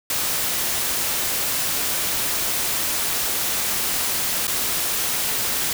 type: noise with dropouts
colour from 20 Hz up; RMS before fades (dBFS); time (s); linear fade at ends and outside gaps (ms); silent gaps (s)
white; -23; 0.1-5.73; 2; 4.47-4.478
effects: none